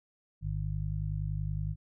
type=harmonic tone; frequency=50.7 Hz; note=G#1; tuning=41 cents flat; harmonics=1 / 2 / 3; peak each=-35 / -35 / -35 dBFS; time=0.41-1.76 s; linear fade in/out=50 ms; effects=none